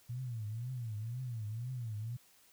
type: tone with vibrato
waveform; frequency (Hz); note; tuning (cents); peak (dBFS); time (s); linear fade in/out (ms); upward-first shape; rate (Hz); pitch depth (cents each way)
sine; 116.6; A#2; +1; -37; 0.09-2.17; 10; triangle; 2; 210
effects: white hiss -65 dBFS RMS until 2.52 s